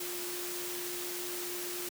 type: tone in noise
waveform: sine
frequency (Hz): 354.1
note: F4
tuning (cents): +24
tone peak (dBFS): -41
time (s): 0-1.89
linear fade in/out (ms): 5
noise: white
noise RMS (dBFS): -39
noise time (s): 0-1.89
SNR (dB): -5
effects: high-pass 150 Hz 12 dB/octave